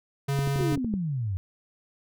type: tone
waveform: square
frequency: 139.1 Hz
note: C#3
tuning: 6 cents sharp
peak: -25 dBFS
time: 0.28-0.76 s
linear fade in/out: 10 ms
type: clicks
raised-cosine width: 3 ms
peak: -19 dBFS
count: 8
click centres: 0.39 / 0.474 / 0.56 / 0.608 / 0.724 / 0.775 / 0.846 / 0.939 s
type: exponential sweep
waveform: sine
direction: down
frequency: 389.1 to 88.6 Hz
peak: -26 dBFS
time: 0.59-1.37 s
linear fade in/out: 0 ms
effects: none